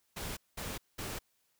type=noise bursts; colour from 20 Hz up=pink; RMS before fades=-40 dBFS; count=3; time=0.16-1.19 s; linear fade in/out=10 ms; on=210 ms; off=200 ms; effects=white hiss -75 dBFS RMS until 1.59 s